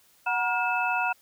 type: tone cluster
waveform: sine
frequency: 739 / 953 / 1423 / 2623 Hz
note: F#5 / A#5 / F6 / E7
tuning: -2 / +38 / +32 / -9 cents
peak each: -29 dBFS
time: 0.26-1.13 s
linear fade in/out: 10 ms
effects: white hiss -61 dBFS RMS until 1.21 s